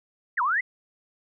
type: exponential two-way sweep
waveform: sine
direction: down then up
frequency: 2108 to 932.3 to 2108 Hz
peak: -21 dBFS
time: 0.37-0.61 s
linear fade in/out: 10 ms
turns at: 0.42 s
effects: none